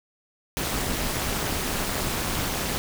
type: noise with amplitude modulation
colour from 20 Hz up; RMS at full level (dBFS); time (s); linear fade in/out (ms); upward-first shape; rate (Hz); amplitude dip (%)
pink; -24; 0.57-2.78; 0; sine; 216; 75
effects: none